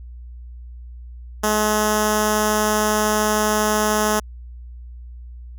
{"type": "tone with notch filter", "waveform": "5% pulse", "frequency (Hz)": 212.9, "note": "G#3", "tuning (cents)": 43, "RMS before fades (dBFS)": -19, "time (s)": [1.43, 4.2], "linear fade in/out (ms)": 10, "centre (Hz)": 2300, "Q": 0.87, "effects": ["added 60 Hz sine -34 dBFS peak until 5.58 s"]}